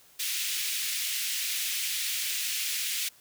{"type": "high-pass noise", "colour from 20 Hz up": "pink", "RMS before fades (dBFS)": -31, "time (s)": [0.19, 3.09], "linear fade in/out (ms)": 10, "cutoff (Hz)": 2300, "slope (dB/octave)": 24, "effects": ["white hiss -58 dBFS RMS until 3.2 s"]}